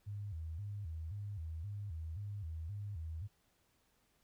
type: tone with vibrato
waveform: sine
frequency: 90.7 Hz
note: F#2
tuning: 34 cents flat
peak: -40 dBFS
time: 0.06-3.28 s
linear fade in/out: 20 ms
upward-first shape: square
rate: 1.9 Hz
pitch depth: 210 cents each way
effects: pink hiss -75 dBFS RMS until 4.23 s